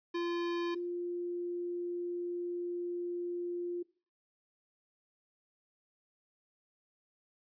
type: tone pair in turn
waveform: square / sine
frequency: 344.5 / 350.3 Hz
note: F4 / F4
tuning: -24 / +5 cents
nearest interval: unison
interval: 29 cents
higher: second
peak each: -33 / -34 dBFS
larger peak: first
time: 0.14-0.75 / 0.75-3.83 s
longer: second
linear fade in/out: 10 ms
effects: noise-tail reverb RT60 0.4 s tail -22 dB re dry + resampled to 11025 Hz